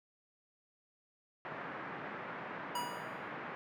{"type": "band-pass noise", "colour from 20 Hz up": "white", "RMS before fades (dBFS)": -44, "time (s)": [1.45, 3.55], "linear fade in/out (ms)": 0, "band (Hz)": [130, 1800], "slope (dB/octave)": 24}
{"type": "tone with exponential decay", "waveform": "square", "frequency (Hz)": 969, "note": "B5", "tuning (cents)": -33, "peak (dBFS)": -34, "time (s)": [2.75, 3.31], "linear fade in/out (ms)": 5, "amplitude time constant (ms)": 120}
{"effects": []}